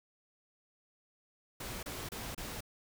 pink noise bursts, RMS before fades -42 dBFS, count 4, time 1.6-2.607 s, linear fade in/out 5 ms, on 230 ms, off 29 ms, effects none

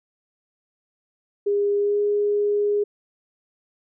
sine tone with pitch glide, 406.6 to 412.3 Hz, G#4 to G#4, -37 to -13 cents, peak -18 dBFS, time 1.46-2.84 s, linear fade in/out 10 ms, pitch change +24 cents, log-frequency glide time 1.77-2 s, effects none

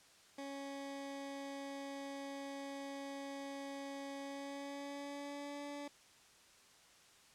20% pulse tone with pitch glide, 277.2 to 287.6 Hz, C#4 to D4, 0 to -36 cents, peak -39 dBFS, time 0.38-5.88 s, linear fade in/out 5 ms, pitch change +64 cents, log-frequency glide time 4.21-5.64 s, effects white hiss -64 dBFS RMS until 7.34 s + low-pass 8000 Hz 12 dB/octave

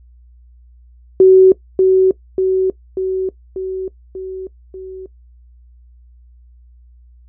sine tone with echo, 376.7 Hz, F#4, 31 cents sharp, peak -3 dBFS, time 1.2-1.52 s, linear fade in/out 2 ms, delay 590 ms, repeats 6, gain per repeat -4 dB, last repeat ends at 5.06 s, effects noise-tail reverb RT60 0.1 s tail -19 dB re dry + added 60 Hz sine -42 dBFS peak until 7.28 s

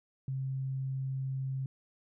sine tone, 133.3 Hz, C3, 33 cents sharp, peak -32 dBFS, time 0.28-1.66 s, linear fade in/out 2 ms, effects none

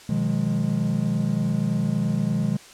triangle chord, F half-diminished seventh, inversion second, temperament equal with one note detuned, 123.47 / 155.56 / 178.9 / 207.7 Hz, Cb3 / Eb3 / F3 / Ab3, 0 / 0 / +42 / 0 cents, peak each -26 / -24 / -25 / -23 dBFS, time 0.09-2.57 s, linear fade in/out 5 ms, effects white hiss -46 dBFS RMS until 2.73 s + low-pass 8000 Hz 12 dB/octave

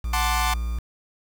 triangle tone, 58.1 Hz, A#1, 5 cents flat, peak -22 dBFS, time 0.04-0.79 s, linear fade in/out 5 ms
sawtooth chord, D dominant seventh, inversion first, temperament equal, 740 / 880 / 1046.5 / 1174.7 Hz, F#5 / A5 / C6 / D6, 0 / 0 / 0 / 0 cents, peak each -24 dBFS, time 0.13-0.54 s, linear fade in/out 5 ms
effects 7-bit

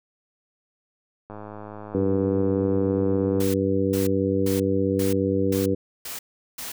click train, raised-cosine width 1 ms, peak -24 dBFS, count 224, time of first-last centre 1.3-3.424 s, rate 105 Hz
harmonic tone, 97 Hz, G2, 18 cents flat, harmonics 1 / 2 / 3 / 4 / 5, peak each -28 / -27 / -25 / -27 / -25 dBFS, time 1.94-5.75 s, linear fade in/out 10 ms
white noise bursts, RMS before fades -34 dBFS, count 7, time 3.4-6.72 s, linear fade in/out 5 ms, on 140 ms, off 390 ms
effects none

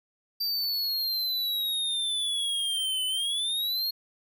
square exponential two-way sweep, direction down then up, 4687 to 3008 to 4318 Hz, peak -27 dBFS, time 0.4-3.91 s, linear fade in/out 10 ms, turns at 3.06 s, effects none

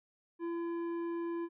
triangle tone with tanh clipping, 338.6 Hz, E4, 46 cents sharp, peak -36 dBFS, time 0.39-1.49 s, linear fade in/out 50 ms, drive 14 dB, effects none

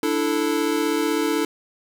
square chord, D suspended second, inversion none, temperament equal, 293.7 / 329.6 / 440 Hz, D4 / E4 / A4, 0 / 0 / 0 cents, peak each -25 dBFS, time 0.03-1.45 s, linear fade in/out 2 ms, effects none

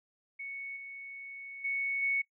sine tone with level steps, 2217 Hz, C#7, in tune, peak -38 / -42 / -30 / -27 dBFS, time 0.39-2.22 s, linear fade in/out 10 ms, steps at 0.76 / 1.64 / 2.02 s, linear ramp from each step 10 ms, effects noise-tail reverb RT60 0.1 s tail -23 dB re dry

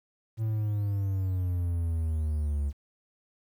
triangle exponential sweep, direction down, 112.2 to 70.3 Hz, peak -24 dBFS, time 0.37-2.73 s, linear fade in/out 50 ms, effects 10-bit

